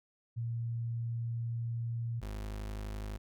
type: tone pair in turn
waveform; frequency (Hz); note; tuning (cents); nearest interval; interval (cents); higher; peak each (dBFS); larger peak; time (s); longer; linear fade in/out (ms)
sine / 35% pulse; 116.54 / 51.91; A#2 / G#1; 0 / 0; octave + major second; 1400; first; -33 / -36; first; 0.36-2.21 / 2.21-3.18; first; 20
effects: none